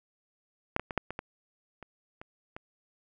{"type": "clicks", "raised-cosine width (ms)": 0.5, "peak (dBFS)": [-10, -17, -20, -11, -21, -20, -29, -28, -25], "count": 9, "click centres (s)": [0.764, 0.796, 0.908, 0.977, 1.106, 1.191, 1.827, 2.215, 2.565], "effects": []}